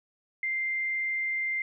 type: tone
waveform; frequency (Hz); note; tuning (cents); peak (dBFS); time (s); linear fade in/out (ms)
sine; 2093; C7; 0; -27; 0.43-1.62; 2
effects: none